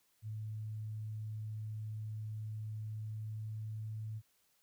sine tone with pitch glide, 108.2 to 109.08 Hz, A2 to A2, -29 to -15 cents, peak -39 dBFS, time 0.22-4.22 s, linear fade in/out 50 ms, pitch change +14 cents, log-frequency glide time 2.8-4.08 s, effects white hiss -74 dBFS RMS until 4.62 s

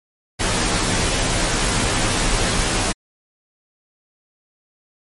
pink noise with comb filter, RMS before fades -19 dBFS, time 0.39-2.93 s, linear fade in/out 20 ms, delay 14 ms, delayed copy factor -0.9, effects MP3 48 kbps

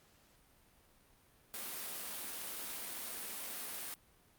white high-pass noise, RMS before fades -43 dBFS, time 1.54-3.94 s, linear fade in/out 0 ms, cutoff 180 Hz, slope 48 dB/octave, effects pink hiss -67 dBFS RMS until 4.38 s + Opus 48 kbps

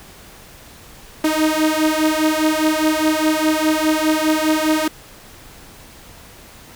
sawtooth beating tone pair, 309.2 / 314.1 Hz, D#4 / D#4, -11 / +16 cents, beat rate 4.9 Hz, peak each -14 dBFS, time 1.24-4.88 s, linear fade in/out 5 ms, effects pink hiss -42 dBFS RMS until 6.75 s

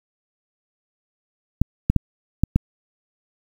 clicks, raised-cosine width 5 ms, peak -3 dBFS, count 5, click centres 1.616 / 1.9 / 1.963 / 2.436 / 2.56 s, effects 7-bit

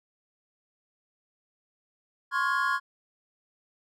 triangle chord, Db major seventh, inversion third, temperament equal with one note detuned, 1046.5 / 1108.7 / 1417.2 / 1661.2 Hz, C6 / Db6 / F6 / Ab6, 0 / 0 / +25 / 0 cents, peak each -28 dBFS, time 2.31-2.8 s, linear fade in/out 50 ms, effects none

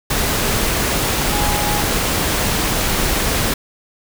sine tone in noise, 830.6 Hz, G#5, in tune, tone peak -22 dBFS, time 1.32-1.82 s, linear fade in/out 5 ms, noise pink, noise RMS -18 dBFS, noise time 0.1-3.54 s, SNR -7 dB, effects none

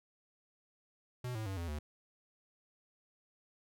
square tone with pitch steps, 124.4 / 109.55 / 96.48 / 84.97 / 74.83 Hz, B2 / A2 / G2 / F2 / D2, +13 / -7 / -27 / -47 / +33 cents, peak -38 dBFS, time 1.24-1.79 s, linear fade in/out 5 ms, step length 110 ms, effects none

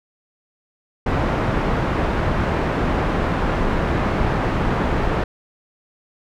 pink low-pass noise, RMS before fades -20 dBFS, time 1.06-5.24 s, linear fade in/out 5 ms, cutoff 1500 Hz, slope 12 dB/octave, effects none

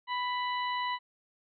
harmonic tone, 990 Hz, B5, 4 cents sharp, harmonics 1 / 2 / 3 / 4, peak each -31 / -37 / -41 / -43 dBFS, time 0.07-0.99 s, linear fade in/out 50 ms, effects none

